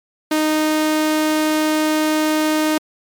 sawtooth tone, 309.2 Hz, D#4, 11 cents flat, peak -11 dBFS, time 0.31-2.78 s, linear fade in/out 5 ms, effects MP3 96 kbps

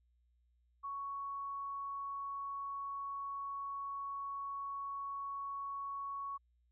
sine tone, 1113 Hz, C#6, 7 cents sharp, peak -39 dBFS, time 0.83-6.38 s, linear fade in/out 20 ms, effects added 60 Hz sine -70 dBFS peak until 6.71 s

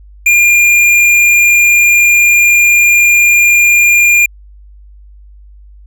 sine tone with hard clipping, 2406 Hz, D7, 41 cents sharp, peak -6 dBFS, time 0.26-4.26 s, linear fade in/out 5 ms, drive 12 dB, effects added 50 Hz sine -34 dBFS peak until 5.86 s

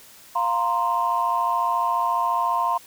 sine chord, F suspended fourth, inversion none, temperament equal, 698.5 / 932.3 / 1046.5 Hz, F5 / Bb5 / C6, 0 / 0 / 0 cents, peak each -26 / -23 / -22 dBFS, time 0.35-2.78 s, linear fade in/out 10 ms, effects tanh soft clip ceiling -11 dBFS + white hiss -48 dBFS RMS until 2.86 s

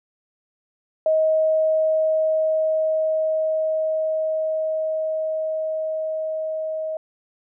sine tone with level ramp, 631 Hz, D#5, 24 cents sharp, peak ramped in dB -15 to -24 dBFS, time 1.06-6.97 s, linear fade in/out 2 ms, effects none

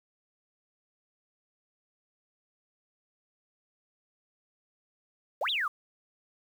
sine exponential two-way sweep, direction up then down, 472.7 to 3992 to 1102 Hz, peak -27 dBFS, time 5.41-5.68 s, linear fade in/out 5 ms, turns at 5.5 s, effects 9-bit

